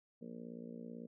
harmonic tone, 58.1 Hz, A#1, 5 cents flat, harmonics 3 / 4 / 5 / 6 / 7 / 8 / 9 / 10, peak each -53 / -48 / -57 / -62 / -59 / -54 / -59 / -64 dBFS, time 0.21-1.07 s, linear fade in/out 10 ms, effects none

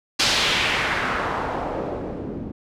white noise with low-pass filter sweep, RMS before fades -24 dBFS, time 0.19-2.52 s, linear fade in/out 10 ms, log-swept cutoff 4900 to 250 Hz, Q 1.5, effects none

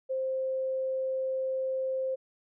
sine tone, 525 Hz, C5, 6 cents sharp, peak -28 dBFS, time 0.09-2.16 s, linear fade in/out 20 ms, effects none

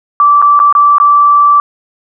sine tone with dropouts, 1163 Hz, D6, 17 cents flat, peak -3 dBFS, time 0.2-1.6 s, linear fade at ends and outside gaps 1 ms, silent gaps 0.417-0.424 / 0.592-0.6 / 0.726-0.751 / 0.983-1 s, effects none

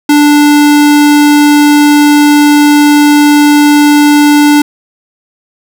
square tone, 293.7 Hz, D4, in tune, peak -3 dBFS, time 0.09-4.62 s, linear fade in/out 5 ms, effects none

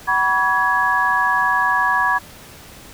sine tone cluster, 753 / 975 / 1135 / 1671 Hz, F#5 / B5 / C#6 / G#6, +30 / -23 / +41 / +10 cents, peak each -25 / -19 / -21 / -18 dBFS, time 0.07-2.19 s, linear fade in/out 20 ms, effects pink hiss -41 dBFS RMS until 2.93 s

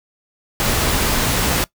pink noise, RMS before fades -18 dBFS, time 0.6-1.64 s, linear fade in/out 0 ms, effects noise-tail reverb RT60 0.1 s tail -20 dB re dry

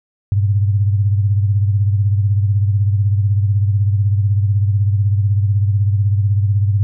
sine beating tone pair, 100 / 116 Hz, G2 / A#2, +35 / -8 cents, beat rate 16 Hz, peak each -12 / -21 dBFS, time 0.32-6.83 s, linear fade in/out 0 ms, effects none

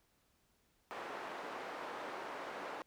white band-pass noise, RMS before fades -45 dBFS, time 0.91-2.82 s, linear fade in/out 0 ms, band 380 to 1100 Hz, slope 12 dB/octave, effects pink hiss -75 dBFS RMS until 2.86 s

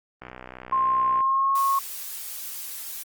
click train, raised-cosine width 0.5 ms, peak -23 dBFS, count 63, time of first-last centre 0.22-1.206 s, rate 62.9 Hz
sine tone with pitch glide, 1058 to 1092.2 Hz, C6 to C#6, +19 to -26 cents, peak -19 dBFS, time 0.72-1.79 s, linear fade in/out 5 ms, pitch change +55 cents, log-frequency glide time 1.14-1.54 s
blue noise, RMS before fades -35 dBFS, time 1.55-3.03 s, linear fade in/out 5 ms
effects Opus 24 kbps

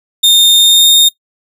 40% pulse tone with pitch glide, 3647 to 3674 Hz, A#7 to A#7, -39 to -26 cents, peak -3 dBFS, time 0.23-1.09 s, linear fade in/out 10 ms, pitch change +13 cents, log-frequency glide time 0.57-0.92 s, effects noise-tail reverb RT60 0.1 s tail -20 dB re dry

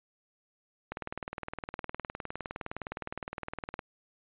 click train, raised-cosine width 0.5 ms, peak -21 dBFS, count 57, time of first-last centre 0.92-3.792 s, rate 19.5 Hz, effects resampled to 8000 Hz

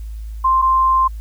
sine tone pair in turn, 1050 / 1050 Hz, C6 / C6, +6 / +6 cents, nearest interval unison, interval 0 cents, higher neither, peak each -11 dBFS, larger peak neither, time 0.44-0.62 / 0.62-1.08 s, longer second, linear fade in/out 10 ms, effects added 54 Hz sine -26 dBFS peak until 1.2 s + white hiss -54 dBFS RMS until 1.2 s

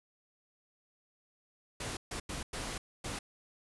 pink noise bursts at uneven times, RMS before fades -39 dBFS, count 5, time 1.8-1.97 / 2.11-2.2 / 2.29-2.43 / 2.53-2.78 / 3.04-3.19 s, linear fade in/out 5 ms, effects resampled to 24000 Hz

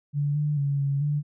sine tone with pitch steps, 144.6 / 148.7 / 141.1 / 139.7 / 146.9 Hz, D3 / D3 / C#3 / C#3 / D3, -27 / +22 / +31 / +14 / +1 cents, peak -22 dBFS, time 0.13-1.23 s, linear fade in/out 50 ms, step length 220 ms, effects none

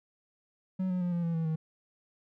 triangle tone with pitch steps, 186.8 / 181.8 / 176.93 / 172.19 / 167.58 / 163.09 / 158.72 Hz, F#3 / F#3 / F3 / F3 / E3 / E3 / D#3, +17 / -30 / +23 / -24 / +29 / -18 / +35 cents, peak -26 dBFS, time 0.79-1.56 s, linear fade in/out 10 ms, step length 110 ms, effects none

